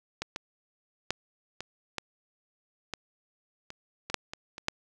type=clicks; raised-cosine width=0.2 ms; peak=-15 / -17 / -10 / -19 / -14 / -16 / -24 / -19 / -7 / -20 / -23 / -9 dBFS; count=12; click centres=0.22 / 0.361 / 1.106 / 1.606 / 1.983 / 2.937 / 3.704 / 4.1 / 4.143 / 4.335 / 4.581 / 4.684 s; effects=none